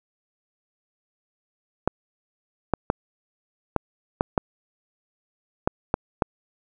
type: clicks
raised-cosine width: 1 ms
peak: -5 dBFS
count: 9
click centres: 1.876 / 2.737 / 2.901 / 3.763 / 4.209 / 4.378 / 5.675 / 5.941 / 6.222 s
effects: none